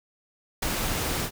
pink noise with ADSR envelope, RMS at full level -25 dBFS, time 0.62-1.31 s, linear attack 9 ms, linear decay 6 ms, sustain -3 dB, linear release 69 ms, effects none

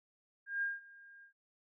sine tone with ADSR envelope, 1612 Hz, G6, 48 cents sharp, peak -31 dBFS, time 0.46-1.33 s, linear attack 160 ms, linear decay 180 ms, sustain -23 dB, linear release 100 ms, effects none

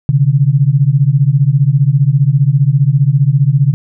sine beating tone pair, 131.7 / 146.7 Hz, C3 / D3, +12 / -2 cents, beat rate 15 Hz, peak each -10 dBFS, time 0.09-3.74 s, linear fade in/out 0 ms, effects none

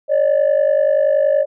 sine tone pair together, 554.4 / 604.9 Hz, C#5 / D#5, 0 / -49 cents, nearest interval major second, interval 151 cents, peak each -13 dBFS, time 0.08-1.46 s, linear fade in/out 50 ms, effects tanh soft clip ceiling -8 dBFS

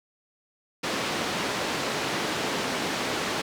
pink band-pass noise, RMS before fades -29 dBFS, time 0.83-3.42 s, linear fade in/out 10 ms, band 220 to 5300 Hz, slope 12 dB/octave, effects none

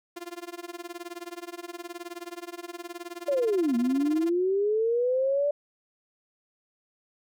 sawtooth tone with tremolo, 347.1 Hz, F4, 11 cents flat, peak -30 dBFS, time 0.16-4.3 s, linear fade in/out 10 ms, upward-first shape sine, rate 19 Hz, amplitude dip 95%
sine linear two-way sweep, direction down then up, 587.3 to 231.9 to 587.3 Hz, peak -22 dBFS, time 3.28-5.51 s, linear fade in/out 5 ms, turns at 3.76 s
effects none

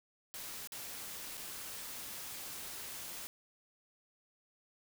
white noise with dropouts, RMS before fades -45 dBFS, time 0.34-3.27 s, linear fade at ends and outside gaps 0 ms, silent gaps 0.673-0.721 / 1.371-1.376 s, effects none

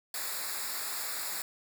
white noise with comb filter, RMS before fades -36 dBFS, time 0.14-1.42 s, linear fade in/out 2 ms, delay 0.33 ms, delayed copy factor -0.8, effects none

